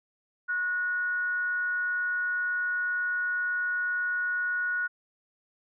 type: tone with frequency modulation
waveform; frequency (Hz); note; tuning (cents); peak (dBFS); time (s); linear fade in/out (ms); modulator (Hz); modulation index
sine; 1459; F#6; -25; -26; 0.48-4.88; 20; 366; 0.22
effects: none